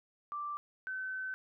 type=tone pair in turn; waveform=sine; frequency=1174.7 / 1525.3 Hz; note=D6 / G6; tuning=0 / -48 cents; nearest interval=perfect fourth; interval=452 cents; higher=second; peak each=-36 / -36 dBFS; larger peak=neither; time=0.32-0.57 / 0.87-1.34 s; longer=second; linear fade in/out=0 ms; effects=none